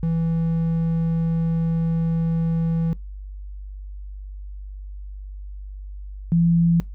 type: tone pair in turn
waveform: triangle / sine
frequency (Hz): 164.81 / 169.05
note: E3 / E3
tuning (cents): 0 / +44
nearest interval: unison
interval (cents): 44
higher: second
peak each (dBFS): -17 / -14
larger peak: second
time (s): 0.03-2.93 / 6.32-6.8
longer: first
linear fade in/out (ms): 0
effects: noise-tail reverb RT60 0.2 s tail -23 dB re dry + added 49 Hz sine -32 dBFS peak until 6.94 s